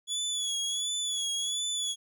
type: tone with vibrato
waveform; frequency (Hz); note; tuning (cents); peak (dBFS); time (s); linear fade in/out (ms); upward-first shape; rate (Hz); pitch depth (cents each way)
25% pulse; 3399; G#7; +39; -25; 0.07-1.96; 50; sine; 1.4; 51
effects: none